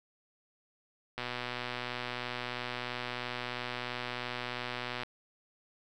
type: click train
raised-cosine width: 0.3 ms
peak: -20 dBFS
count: 475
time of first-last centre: 1.18-5.034 s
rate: 123 Hz
effects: none